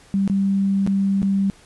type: tone with dropouts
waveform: sine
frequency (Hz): 196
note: G3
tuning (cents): 0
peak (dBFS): -16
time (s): 0.14-1.5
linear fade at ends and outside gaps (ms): 0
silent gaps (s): 0.277-0.298 / 0.865-0.874 / 1.219-1.229
effects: pink hiss -50 dBFS RMS until 1.65 s + resampled to 24000 Hz